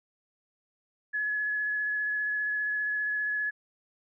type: tone with vibrato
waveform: sine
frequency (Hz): 1698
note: G#6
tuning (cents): +38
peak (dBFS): -27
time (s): 1.13-3.51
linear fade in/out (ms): 20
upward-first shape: sine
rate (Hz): 15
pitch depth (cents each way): 11
effects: none